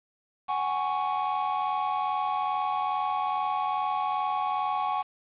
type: chord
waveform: triangle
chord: F# suspended second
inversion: none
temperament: equal with one note detuned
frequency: 748.2 / 830.6 / 1108.7 Hz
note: F#5 / G#5 / C#6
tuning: +19 / 0 / 0 cents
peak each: -29 / -28 / -28 dBFS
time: 0.48-5.03 s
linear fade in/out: 20 ms
effects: resampled to 8000 Hz + 8-bit